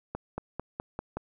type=accelerating click train; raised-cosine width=1 ms; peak=-19 dBFS; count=6; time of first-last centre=0.15-1.17 s; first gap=230 ms; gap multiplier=0.94; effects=none